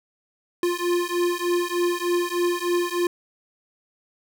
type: beating tone pair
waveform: square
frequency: 349 / 352.3 Hz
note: F4 / F4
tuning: -1 / +15 cents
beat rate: 3.3 Hz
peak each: -25 / -25 dBFS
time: 0.63-3.07 s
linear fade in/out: 2 ms
effects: none